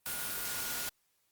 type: tone in noise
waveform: sine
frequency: 1438 Hz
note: F#6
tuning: 50 cents flat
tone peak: -45 dBFS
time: 0.06-0.89 s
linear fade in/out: 0 ms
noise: white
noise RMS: -37 dBFS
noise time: 0.06-0.89 s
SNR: -11 dB
effects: white hiss -75 dBFS RMS until 1.31 s + Opus 32 kbps